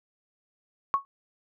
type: tone with exponential decay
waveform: sine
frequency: 1105 Hz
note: C#6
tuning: 6 cents flat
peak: -16 dBFS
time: 0.94-1.05 s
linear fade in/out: 0 ms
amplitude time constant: 22 ms
effects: none